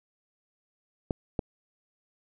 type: clicks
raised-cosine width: 2 ms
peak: -14 dBFS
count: 2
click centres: 1.108 / 1.392 s
effects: none